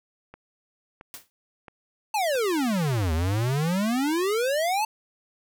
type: click train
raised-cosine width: 0.5 ms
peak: -28 dBFS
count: 5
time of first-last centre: 0.34-3.025 s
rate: 1.49 Hz
type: noise with exponential decay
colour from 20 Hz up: white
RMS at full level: -36 dBFS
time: 1.14-1.3 s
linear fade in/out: 0 ms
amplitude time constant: 33 ms
type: exponential two-way sweep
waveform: square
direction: down then up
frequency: 896 to 76.8 to 896 Hz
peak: -23 dBFS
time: 2.14-4.85 s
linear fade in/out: 5 ms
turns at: 3.13 s
effects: none